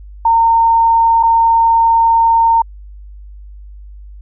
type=tone with dropouts; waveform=sine; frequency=915 Hz; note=A#5; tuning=32 cents flat; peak=-7 dBFS; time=0.25-2.62 s; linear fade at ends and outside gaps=5 ms; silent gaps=1.229-1.233 s; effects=added 50 Hz sine -31 dBFS peak until 4.21 s